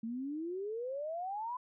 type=exponential sweep; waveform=sine; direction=up; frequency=220 to 1018 Hz; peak=-36 dBFS; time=0.03-1.57 s; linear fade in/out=5 ms; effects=none